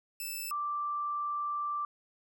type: tone pair in turn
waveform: 5% pulse / sine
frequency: 2637 / 1174.6 Hz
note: E7 / D6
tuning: 0 / 0 cents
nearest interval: octave + major second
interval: 1400 cents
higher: first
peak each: -27 / -31 dBFS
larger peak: first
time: 0.2-0.51 / 0.51-1.85 s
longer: second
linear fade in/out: 2 ms
effects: none